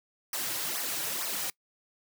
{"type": "noise with flanger", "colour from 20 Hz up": "white", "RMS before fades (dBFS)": -33, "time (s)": [0.33, 1.5], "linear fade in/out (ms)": 2, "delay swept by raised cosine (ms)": [0.27, 4.57], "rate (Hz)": 2.2, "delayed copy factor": -0.95, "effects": ["noise-tail reverb RT60 0.1 s tail -24 dB re dry", "high-pass 150 Hz 12 dB/octave"]}